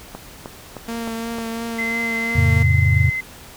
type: click train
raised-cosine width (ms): 1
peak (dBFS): -17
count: 5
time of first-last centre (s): 0.15-1.385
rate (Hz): 3.24
type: tone with vibrato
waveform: sawtooth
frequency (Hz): 229.2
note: A#3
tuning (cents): -29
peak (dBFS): -21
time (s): 0.88-2.63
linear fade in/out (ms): 5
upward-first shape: triangle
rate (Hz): 2.9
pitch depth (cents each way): 21
type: tone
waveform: sine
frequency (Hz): 2057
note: C7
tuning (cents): -30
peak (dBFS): -21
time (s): 1.78-3.21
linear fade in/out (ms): 10
type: chord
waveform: sine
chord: F augmented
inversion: none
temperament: equal with one note detuned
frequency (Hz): 87.31 / 110 / 137.32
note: F2 / A2 / C#3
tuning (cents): 0 / 0 / -16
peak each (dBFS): -16 / -18 / -18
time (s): 2.35-3.1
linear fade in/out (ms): 10
effects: pink hiss -41 dBFS RMS until 3.56 s